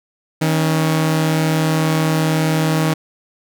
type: tone pair together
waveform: sawtooth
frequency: 158.54 / 277.2 Hz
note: D#3 / C#4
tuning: +33 / 0 cents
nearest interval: minor seventh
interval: 967 cents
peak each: -11 / -19 dBFS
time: 0.41-2.94 s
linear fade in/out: 10 ms
effects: none